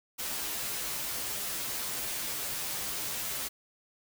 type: noise with comb filter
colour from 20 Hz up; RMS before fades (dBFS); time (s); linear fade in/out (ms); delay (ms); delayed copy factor
white; -35; 0.18-3.49; 20; 11; -1
effects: none